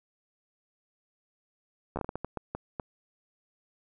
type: slowing click train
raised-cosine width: 1 ms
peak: -19 dBFS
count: 11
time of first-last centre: 1.96-2.798 s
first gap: 12 ms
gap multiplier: 1.4
effects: none